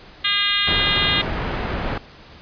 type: harmonic tone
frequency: 406.2 Hz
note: G#4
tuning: 38 cents flat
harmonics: 3 / 4 / 5 / 6 / 7 / 8 / 9 / 10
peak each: -29 / -27 / -25 / -29 / -25 / -23 / -23 / -29 dBFS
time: 0.24-1.22 s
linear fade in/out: 10 ms
type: low-pass noise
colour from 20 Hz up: pink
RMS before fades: -25 dBFS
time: 0.67-1.98 s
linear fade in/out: 5 ms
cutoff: 2300 Hz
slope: 12 dB/octave
effects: pink hiss -44 dBFS RMS until 2.41 s + resampled to 11025 Hz